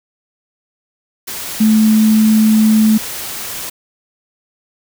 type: tone in noise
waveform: sine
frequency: 217.8 Hz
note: A3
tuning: 17 cents flat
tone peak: -7 dBFS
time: 1.6-2.98 s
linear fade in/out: 10 ms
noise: white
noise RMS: -25 dBFS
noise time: 1.27-3.7 s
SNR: +15 dB
effects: none